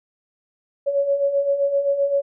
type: beating tone pair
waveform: sine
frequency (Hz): 554.4 / 562.1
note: C#5 / C#5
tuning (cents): 0 / +24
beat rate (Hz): 7.7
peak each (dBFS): -25 / -18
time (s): 0.86-2.22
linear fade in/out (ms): 20
effects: none